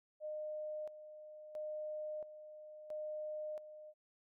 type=tone with tremolo; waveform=sine; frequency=611 Hz; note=D#5; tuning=32 cents flat; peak=-40 dBFS; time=0.2-3.94 s; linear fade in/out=50 ms; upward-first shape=square; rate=0.74 Hz; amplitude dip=70%; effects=none